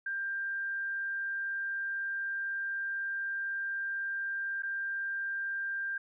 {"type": "tone with dropouts", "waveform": "sine", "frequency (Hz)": 1589, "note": "G6", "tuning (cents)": 23, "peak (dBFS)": -32, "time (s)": [0.06, 5.98], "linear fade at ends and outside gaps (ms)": 5, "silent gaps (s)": [4.623, 4.632], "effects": []}